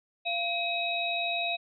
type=tone cluster; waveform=sine; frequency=690 / 2544 / 3816 Hz; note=F5 / D#7 / A#7; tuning=-21 / +38 / +40 cents; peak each=-32 / -31 / -33 dBFS; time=0.25-1.57 s; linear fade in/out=20 ms; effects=none